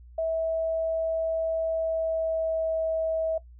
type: tone with pitch glide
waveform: sine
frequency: 650 to 645.1 Hz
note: E5 to E5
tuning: -24 to -38 cents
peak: -24 dBFS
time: 0.18-3.38 s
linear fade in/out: 5 ms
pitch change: -14 cents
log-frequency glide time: 1.64-2.79 s
effects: noise-tail reverb RT60 0.1 s tail -18 dB re dry + added 60 Hz sine -46 dBFS peak until 3.59 s